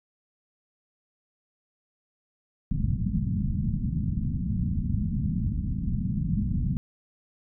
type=low-pass noise; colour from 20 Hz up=white; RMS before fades=-27 dBFS; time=2.71-6.77 s; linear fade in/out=0 ms; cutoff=220 Hz; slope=48 dB/octave; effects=none